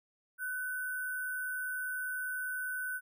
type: tone with sample-and-hold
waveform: sine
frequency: 1500 Hz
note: F#6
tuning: 23 cents sharp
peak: -34 dBFS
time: 0.38-3.01 s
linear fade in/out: 50 ms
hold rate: 11025 Hz
effects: none